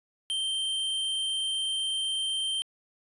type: tone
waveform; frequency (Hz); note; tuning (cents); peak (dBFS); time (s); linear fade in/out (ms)
square; 3136; G7; 0; -28; 0.3-2.62; 0
effects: resampled to 24000 Hz